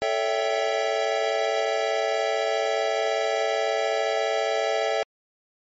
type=chord; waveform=square; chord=A dominant seventh; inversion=none; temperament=equal with one note detuned; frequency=440 / 564.7 / 659.3 / 784 Hz; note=A4 / C#5 / E5 / G5; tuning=0 / +32 / 0 / 0 cents; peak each=-29 / -29 / -27 / -30 dBFS; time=0.02-5.03 s; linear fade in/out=0 ms; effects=low-pass 5000 Hz 12 dB/octave + MP3 32 kbps